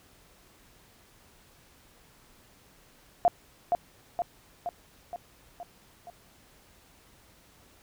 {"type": "tone with echo", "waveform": "sine", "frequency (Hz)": 700, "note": "F5", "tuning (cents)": 4, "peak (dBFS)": -17, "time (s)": [3.25, 3.28], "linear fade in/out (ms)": 0, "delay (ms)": 470, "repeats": 6, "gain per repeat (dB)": -4, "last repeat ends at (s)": 6.1, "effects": ["pink hiss -59 dBFS RMS until 7.82 s"]}